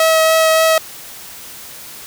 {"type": "tone with vibrato", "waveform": "sawtooth", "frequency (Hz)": 642, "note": "E5", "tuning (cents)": -46, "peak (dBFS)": -6, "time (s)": [0, 0.78], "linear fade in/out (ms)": 2, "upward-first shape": "triangle", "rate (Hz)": 3.5, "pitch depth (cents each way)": 10, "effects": ["white hiss -34 dBFS RMS until 2.06 s"]}